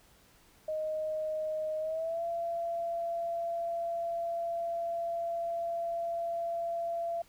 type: tone with pitch glide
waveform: sine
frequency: 622.3 to 678.6 Hz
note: D#5 to F5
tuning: 0 to -50 cents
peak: -31 dBFS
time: 0.68-7.22 s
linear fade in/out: 5 ms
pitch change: +150 cents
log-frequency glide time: 1.79-2.24 s
effects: pink hiss -62 dBFS RMS until 7.28 s